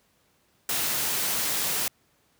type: noise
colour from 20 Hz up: white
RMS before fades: -27 dBFS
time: 0.69-1.88 s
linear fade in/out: 2 ms
effects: pink hiss -66 dBFS RMS until 2.39 s + high-pass 80 Hz 12 dB/octave